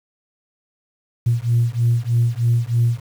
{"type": "beating tone pair", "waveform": "sine", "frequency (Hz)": [116.54, 119.74], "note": ["A#2", "A#2"], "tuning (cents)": [0, 47], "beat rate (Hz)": 3.2, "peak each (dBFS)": -17, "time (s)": [1.26, 3], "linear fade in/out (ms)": 10, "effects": ["tanh soft clip ceiling -9 dBFS", "7-bit"]}